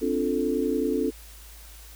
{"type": "chord", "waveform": "sine", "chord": "D minor seventh", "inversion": "third", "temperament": "equal with one note detuned", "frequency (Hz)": [261.6, 292.3, 349.2, 440], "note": ["C4", "D4", "F4", "A4"], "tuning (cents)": [0, -8, 0, 0], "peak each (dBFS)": [-28, -28, -30, -27], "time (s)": [0.01, 1.11], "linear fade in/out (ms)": 20, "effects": ["added 54 Hz sine -45 dBFS peak until 1.95 s", "white hiss -49 dBFS RMS until 1.95 s"]}